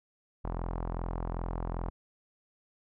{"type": "tone with low-pass filter", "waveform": "sawtooth", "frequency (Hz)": 42.56, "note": "F1", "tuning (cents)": -44, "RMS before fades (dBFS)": -35, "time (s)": [0.44, 1.9], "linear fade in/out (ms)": 10, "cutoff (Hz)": 990, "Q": 2.2, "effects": []}